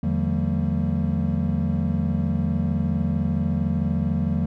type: tone cluster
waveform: triangle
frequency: 82.9 / 149.9 / 174.4 / 194.2 / 227.7 Hz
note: E2 / D3 / F3 / G3 / A#3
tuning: +10 / +36 / -2 / -16 / -40 cents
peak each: -25 dBFS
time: 0.03-4.46 s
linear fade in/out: 5 ms
effects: none